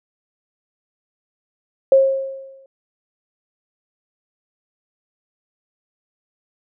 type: tone with exponential decay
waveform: sine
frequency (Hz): 538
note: C5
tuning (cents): +48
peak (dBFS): -6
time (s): 1.92-2.66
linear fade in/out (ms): 2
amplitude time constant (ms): 160
effects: none